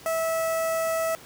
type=tone with notch filter; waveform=sawtooth; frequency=652 Hz; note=E5; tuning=19 cents flat; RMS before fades=-26 dBFS; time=0.06-1.15 s; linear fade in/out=0 ms; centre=3700 Hz; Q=0.76; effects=pink hiss -47 dBFS RMS until 1.25 s + high-pass 80 Hz 12 dB/octave